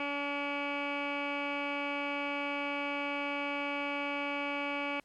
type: tone with low-pass filter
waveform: 15% pulse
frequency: 285.2 Hz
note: C#4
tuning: 49 cents sharp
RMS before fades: -35 dBFS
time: 0-5 s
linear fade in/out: 2 ms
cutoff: 2300 Hz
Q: 7.1
effects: pink hiss -69 dBFS RMS until 5.04 s + low-pass 12000 Hz 12 dB/octave